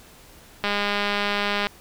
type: click train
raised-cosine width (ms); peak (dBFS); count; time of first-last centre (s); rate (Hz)
0.3; -8; 211; 0.64-1.669; 204
effects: pink hiss -49 dBFS RMS until 1.8 s